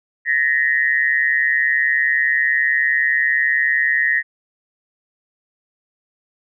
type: tone with amplitude modulation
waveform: sine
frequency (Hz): 1864.7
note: A#6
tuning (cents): 0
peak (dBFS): -10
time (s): 0.25-4.23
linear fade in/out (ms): 50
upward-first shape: sine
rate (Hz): 140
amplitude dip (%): 95
effects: none